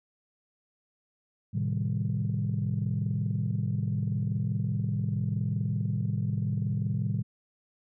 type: chord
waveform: sine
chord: A half-diminished seventh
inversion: none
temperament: equal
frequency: 110 / 130.81 / 155.56 / 196 Hz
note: A2 / C3 / Eb3 / G3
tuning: 0 / 0 / 0 / 0 cents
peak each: -29 / -32 / -32 / -33 dBFS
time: 1.53-7.23 s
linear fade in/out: 20 ms
effects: tanh soft clip ceiling -19 dBFS